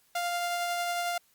sawtooth tone with tremolo, 698.5 Hz, F5, in tune, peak -24 dBFS, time 0.15-1.18 s, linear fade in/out 5 ms, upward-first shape triangle, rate 11 Hz, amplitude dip 25%, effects white hiss -66 dBFS RMS until 1.34 s + Opus 48 kbps

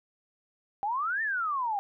sine exponential two-way sweep, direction up then down, 780 to 1836 to 780 Hz, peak -27 dBFS, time 0.83-1.79 s, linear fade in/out 0 ms, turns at 1.22 s, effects none

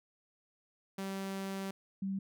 sawtooth / sine tone pair in turn, 193.9 / 193.9 Hz, G3 / G3, -19 / -19 cents, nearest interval unison, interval 0 cents, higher neither, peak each -33 / -33 dBFS, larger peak neither, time 0.98-1.71 / 2.02-2.19 s, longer first, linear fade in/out 5 ms, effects none

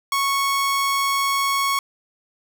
sawtooth tone, 1105 Hz, C#6, 6 cents flat, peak -15 dBFS, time 0.12-1.79 s, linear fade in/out 2 ms, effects none

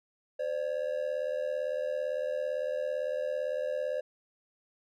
triangle ring-modulated tone, 554.4 Hz, C#5, in tune, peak -25 dBFS, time 0.39-4.01 s, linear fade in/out 10 ms, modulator 38.9 Hz, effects none

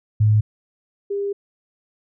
sine tone pair in turn, 106.9 / 401.4 Hz, A2 / G4, -49 / +41 cents, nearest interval octave + major seventh, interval 2290 cents, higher second, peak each -12 / -21 dBFS, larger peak first, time 0.2-0.41 / 1.1-1.33 s, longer second, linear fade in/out 10 ms, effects none

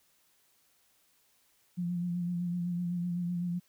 sine tone with vibrato, 175.2 Hz, F3, 6 cents sharp, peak -30 dBFS, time 1.77-3.6 s, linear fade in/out 20 ms, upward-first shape sine, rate 7.9 Hz, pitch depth 32 cents each way, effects white hiss -69 dBFS RMS until 3.68 s

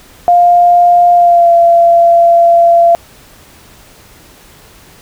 sine tone with pitch glide, 702 to 682.8 Hz, F5 to F5, +9 to -39 cents, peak -3 dBFS, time 0.28-2.95 s, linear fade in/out 0 ms, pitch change -48 cents, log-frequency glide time 1.13-1.52 s, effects pink hiss -40 dBFS RMS until 5.01 s

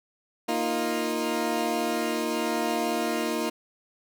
20% pulse chord, Bb suspended fourth, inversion none, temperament equal, 233.1 / 311.1 / 349.2 Hz, Bb3 / Eb4 / F4, 0 / 0 / 0 cents, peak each -25 dBFS, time 0.48-3.5 s, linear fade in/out 10 ms, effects none

